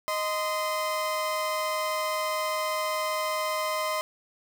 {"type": "tone pair together", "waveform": "30% pulse", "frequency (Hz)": [622.8, 1033], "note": ["D#5", "C6"], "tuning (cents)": [2, -22], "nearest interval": "major sixth", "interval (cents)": 876, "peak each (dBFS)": -27, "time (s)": [0.08, 4.01], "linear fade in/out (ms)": 0, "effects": []}